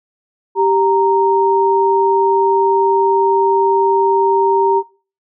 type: tone pair together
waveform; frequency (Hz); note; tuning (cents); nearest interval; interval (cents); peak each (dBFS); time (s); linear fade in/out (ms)
sine; 391 / 930; G4 / A#5; -4 / -4; octave + minor third; 1500; -13; 0.55-4.83; 50
effects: noise-tail reverb RT60 0.4 s tail -22 dB re dry

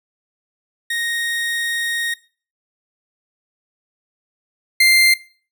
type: tone pair in turn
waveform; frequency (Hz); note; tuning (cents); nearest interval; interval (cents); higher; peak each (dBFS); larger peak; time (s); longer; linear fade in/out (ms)
30% pulse; 1864.7 / 2093; A#6 / C7; 0 / 0; major second; 200; second; -17 / -7; second; 0.9-2.14 / 4.8-5.14; first; 5
effects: noise-tail reverb RT60 0.4 s tail -20 dB re dry

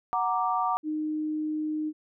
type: chord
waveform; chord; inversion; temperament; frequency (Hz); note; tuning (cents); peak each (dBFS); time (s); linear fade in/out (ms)
sine; Gb augmented; none; equal; 740 / 932.3 / 1174.7; Gb5 / Bb5 / D6; 0 / 0 / 0; -28 / -29 / -28; 0.13-0.77; 0
type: tone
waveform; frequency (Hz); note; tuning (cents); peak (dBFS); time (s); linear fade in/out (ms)
sine; 307.5; D#4; -20; -27; 0.83-1.93; 50
effects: none

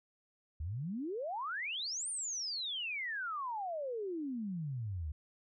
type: exponential two-way sweep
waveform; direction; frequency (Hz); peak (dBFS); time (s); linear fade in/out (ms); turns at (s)
sine; up then down; 70.9 to 9300 to 70.9; -36; 0.6-5.12; 5; 2.09
effects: none

